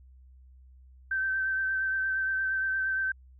sine tone with vibrato, 1550 Hz, G6, 20 cents flat, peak -26 dBFS, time 1.11-3.12 s, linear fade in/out 5 ms, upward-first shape sine, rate 8.6 Hz, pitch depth 20 cents each way, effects added 64 Hz sine -51 dBFS peak until 3.39 s

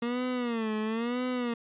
30% pulse tone with vibrato, 233.1 Hz, A#3, in tune, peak -26 dBFS, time 0.02-1.54 s, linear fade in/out 5 ms, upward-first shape sine, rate 1 Hz, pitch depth 140 cents each way, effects resampled to 8000 Hz

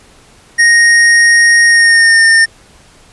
square tone with pitch glide, 1864.7 to 1814.8 Hz, A#6 to A#6, 0 to -47 cents, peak -5 dBFS, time 0.58-2.46 s, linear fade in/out 20 ms, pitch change -47 cents, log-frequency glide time 1.66-2.25 s, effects pink hiss -43 dBFS RMS until 3.12 s + resampled to 24000 Hz

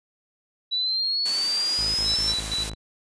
sine linear sweep, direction up, 3920 to 5420 Hz, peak -22 dBFS, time 0.71-2.33 s, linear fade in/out 20 ms
white high-pass noise, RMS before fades -32 dBFS, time 1.25-2.7 s, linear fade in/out 10 ms, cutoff 190 Hz, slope 24 dB/octave
sawtooth tone bursts, 53.7 Hz, A1, 41 cents flat, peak -29 dBFS, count 5, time 1.78-2.746 s, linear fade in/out 10 ms, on 170 ms, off 29 ms
sine tone with tremolo, 3951 Hz, B7, in tune, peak -24 dBFS, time 2.04-2.75 s, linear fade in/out 50 ms, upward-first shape square, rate 4.2 Hz, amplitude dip 80%
effects resampled to 22050 Hz

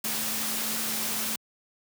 sine tone in noise, 220 Hz, A3, in tune, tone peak -40 dBFS, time 0.04-1.36 s, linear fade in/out 5 ms, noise white, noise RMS -30 dBFS, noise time 0.04-1.36 s, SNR -13 dB, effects high-pass 100 Hz 12 dB/octave

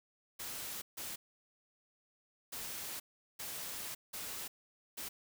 white noise bursts at uneven times, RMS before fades -43 dBFS, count 6, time 0.39-0.82 / 0.97-1.16 / 2.52-3 / 3.39-3.95 / 4.13-4.48 / 4.97-5.09 s, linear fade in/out 10 ms, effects none

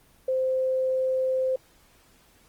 sine tone, 520 Hz, C5, 11 cents flat, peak -22 dBFS, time 0.28-1.56 s, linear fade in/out 5 ms, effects pink hiss -59 dBFS RMS until 2.48 s + Opus 24 kbps

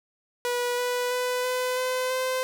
sawtooth tone with pitch steps, 487.7 / 493.1 / 498.5 / 504 / 509.6 / 515.2 Hz, B4 / B4 / B4 / B4 / C5 / C5, -22 / -3 / +16 / +35 / -46 / -27 cents, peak -21 dBFS, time 0.45-2.43 s, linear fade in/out 0 ms, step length 330 ms, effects none

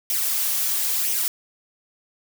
blue noise with flanger, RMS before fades -23 dBFS, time 0.1-1.28 s, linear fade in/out 0 ms, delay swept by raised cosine 0.33 to 5.33 ms, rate 1 Hz, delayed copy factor +0.6, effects none

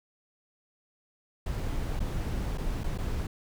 brown noise with dropouts, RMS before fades -31 dBFS, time 1.46-3.27 s, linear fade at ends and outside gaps 5 ms, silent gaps 1.994-2.002 / 2.576-2.581 / 2.836-2.84 / 2.978-2.984 s, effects none

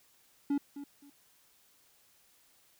triangle tone with echo, 283.6 Hz, C#4, 40 cents sharp, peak -25 dBFS, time 0.5-0.58 s, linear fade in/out 5 ms, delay 260 ms, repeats 2, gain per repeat -13 dB, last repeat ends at 1.1 s, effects white hiss -66 dBFS RMS until 2.79 s

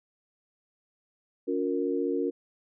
sine tone cluster, 283.1 / 358.2 / 463.2 Hz, C#4 / F4 / A#4, +37 / +44 / -11 cents, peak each -30 dBFS, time 1.47-2.31 s, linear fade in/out 20 ms, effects none

